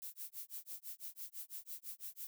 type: noise with tremolo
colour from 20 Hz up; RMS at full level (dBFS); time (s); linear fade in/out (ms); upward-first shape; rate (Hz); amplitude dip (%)
violet; -45; 0.02-2.27; 0; sine; 6; 100
effects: none